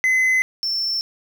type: tone pair in turn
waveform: triangle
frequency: 2038 / 5383 Hz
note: C7 / E8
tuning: -46 / +35 cents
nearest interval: octave + perfect fourth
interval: 1681 cents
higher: second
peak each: -13 / -19 dBFS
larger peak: first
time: 0.04-0.42 / 0.63-1.01 s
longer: neither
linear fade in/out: 0 ms
effects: none